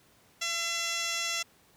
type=tone with band-pass filter; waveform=15% pulse; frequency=676 Hz; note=E5; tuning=43 cents sharp; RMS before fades=-32 dBFS; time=0.41-1.43 s; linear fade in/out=10 ms; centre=4700 Hz; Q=2.5; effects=pink hiss -62 dBFS RMS until 1.76 s + high-pass 80 Hz 12 dB/octave